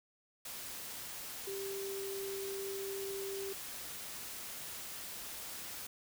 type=tone in noise; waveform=sine; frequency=392 Hz; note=G4; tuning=in tune; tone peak=-39 dBFS; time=1.47-3.53 s; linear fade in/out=5 ms; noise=white; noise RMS=-45 dBFS; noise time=0.45-5.87 s; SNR=+3 dB; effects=none